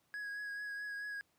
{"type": "tone with vibrato", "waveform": "triangle", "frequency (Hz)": 1661, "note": "G#6", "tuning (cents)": 0, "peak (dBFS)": -38, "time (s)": [0.14, 1.21], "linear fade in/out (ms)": 0, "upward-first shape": "triangle", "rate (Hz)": 4.6, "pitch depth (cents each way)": 25, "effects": ["pink hiss -75 dBFS RMS until 1.38 s", "high-pass 100 Hz 12 dB/octave"]}